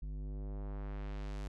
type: tone with low-pass filter sweep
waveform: square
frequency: 50.3 Hz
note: G1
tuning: 45 cents sharp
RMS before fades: -41 dBFS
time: 0.02-1.48 s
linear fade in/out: 5 ms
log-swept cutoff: 160 to 9600 Hz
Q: 0.78
effects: none